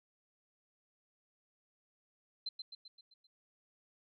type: tone with echo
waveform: sine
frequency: 4100 Hz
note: C8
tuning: 36 cents flat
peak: -36 dBFS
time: 2.46-2.49 s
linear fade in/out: 5 ms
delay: 130 ms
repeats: 6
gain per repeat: -5 dB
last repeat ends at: 3.27 s
effects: none